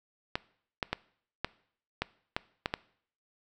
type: clicks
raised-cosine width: 0.3 ms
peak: -13 dBFS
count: 8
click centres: 0.355 / 0.828 / 0.93 / 1.446 / 2.02 / 2.365 / 2.659 / 2.739 s
effects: noise-tail reverb RT60 0.6 s tail -21 dB re dry